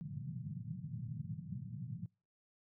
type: band-pass noise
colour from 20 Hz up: pink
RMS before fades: -44 dBFS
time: 0.01-2.06 s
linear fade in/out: 0 ms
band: 110 to 180 Hz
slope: 48 dB/octave
effects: noise-tail reverb RT60 0.3 s tail -25 dB re dry